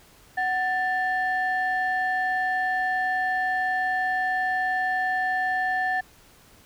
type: tone pair together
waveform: sine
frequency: 744 / 1769.5 Hz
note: F#5 / A6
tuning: +9 / +9 cents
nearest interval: octave + minor third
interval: 1500 cents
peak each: -24 dBFS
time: 0.37-6.01 s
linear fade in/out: 10 ms
effects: tanh soft clip ceiling -17 dBFS + pink hiss -54 dBFS RMS until 6.65 s